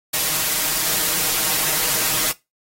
white noise with comb filter, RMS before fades -20 dBFS, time 0.13-2.32 s, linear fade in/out 10 ms, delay 6.4 ms, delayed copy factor +0.8, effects noise-tail reverb RT60 0.2 s tail -18 dB re dry + AAC 48 kbps

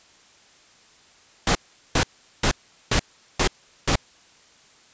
pink noise bursts, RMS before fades -19 dBFS, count 6, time 1.47-3.956 s, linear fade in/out 2 ms, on 81 ms, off 400 ms, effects white hiss -54 dBFS RMS until 4.93 s + resampled to 16000 Hz

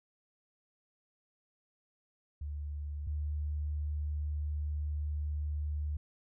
sine tone pair in turn, 73.42 / 74.57 Hz, D2 / D2, 0 / +27 cents, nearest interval unison, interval 27 cents, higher second, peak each -36 / -32 dBFS, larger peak second, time 2.41-3.07 / 3.07-5.97 s, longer second, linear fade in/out 5 ms, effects none

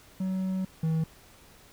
triangle tone pair in turn, 188.1 / 160.51 Hz, F#3 / E3, +29 / -46 cents, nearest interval minor third, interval 275 cents, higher first, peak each -25 / -22 dBFS, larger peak second, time 0.2-0.65 / 0.83-1.04 s, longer first, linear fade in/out 5 ms, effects pink hiss -55 dBFS RMS until 1.72 s

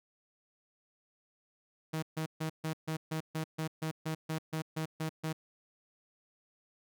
sawtooth tone bursts, 158.3 Hz, D#3, 30 cents sharp, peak -29 dBFS, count 15, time 1.93-5.33 s, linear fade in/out 10 ms, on 96 ms, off 140 ms, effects none

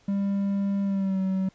triangle tone with pitch glide, 198.6 to 189.85 Hz, G3 to F#3, +23 to +45 cents, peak -21 dBFS, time 0.08-1.49 s, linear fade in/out 5 ms, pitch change -78 cents, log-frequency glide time 0.83-1.2 s, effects pink hiss -61 dBFS RMS until 1.54 s + resampled to 16000 Hz

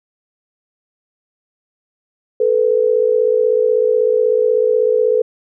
sine tone pair together, 437.7 / 493.9 Hz, A4 / B4, -9 / 0 cents, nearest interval major second, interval 209 cents, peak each -14 dBFS, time 2.4-5.22 s, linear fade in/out 5 ms, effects none

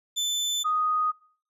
30% pulse / sine tone pair in turn, 3520 / 1244.5 Hz, A7 / D#6, 0 / 0 cents, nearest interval octave + tritone, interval 1800 cents, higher first, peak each -22 dBFS, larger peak neither, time 0.16-0.64 / 0.64-1.12 s, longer neither, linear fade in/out 20 ms, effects noise-tail reverb RT60 0.5 s tail -24 dB re dry + resampled to 32000 Hz

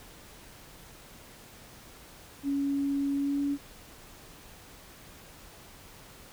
sine tone with pitch glide, 279.7 to 283.3 Hz, C#4 to C#4, +16 to +38 cents, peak -26 dBFS, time 2.43-3.58 s, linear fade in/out 50 ms, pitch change +22 cents, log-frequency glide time 3.14-3.41 s, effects pink hiss -51 dBFS RMS until 6.32 s

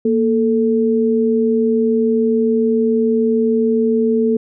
sine tone pair together, 233.1 / 440 Hz, A#3 / A4, 0 / 0 cents, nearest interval major seventh, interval 1100 cents, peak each -15 dBFS, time 0.05-4.37 s, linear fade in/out 5 ms, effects none

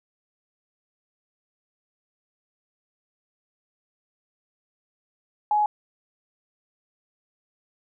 sine tone, 840 Hz, G#5, 19 cents sharp, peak -18 dBFS, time 5.51-5.66 s, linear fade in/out 2 ms, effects none

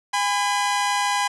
sawtooth tone pair together, 816.3 / 1004 Hz, G#5 / B5, -30 / +28 cents, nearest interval major third, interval 358 cents, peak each -19 dBFS, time 0.13-1.28 s, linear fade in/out 10 ms, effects resampled to 24000 Hz + 9-bit

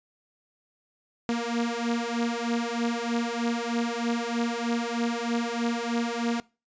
sawtooth beating tone pair, 233.1 / 236.3 Hz, A#3 / A#3, 0 / +24 cents, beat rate 3.2 Hz, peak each -25 dBFS, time 1.29-6.4 s, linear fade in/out 0 ms, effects noise-tail reverb RT60 0.3 s tail -22 dB re dry + resampled to 16000 Hz

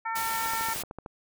harmonic tone, 451.6 Hz, A4, 45 cents sharp, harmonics 2 / 3 / 4 / 5, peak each -31 / -34 / -37 / -41 dBFS, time 0.05-0.74 s, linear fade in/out 10 ms
white noise, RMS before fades -34 dBFS, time 0.15-0.83 s, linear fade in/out 10 ms
click train, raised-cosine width 1 ms, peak -25 dBFS, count 9, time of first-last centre 0.46-1.062 s, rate 13.3 Hz
effects none

